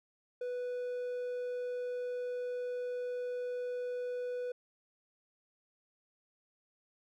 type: tone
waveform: triangle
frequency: 493.9 Hz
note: B4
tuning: in tune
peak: -33 dBFS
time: 0.41-4.52 s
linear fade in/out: 5 ms
effects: none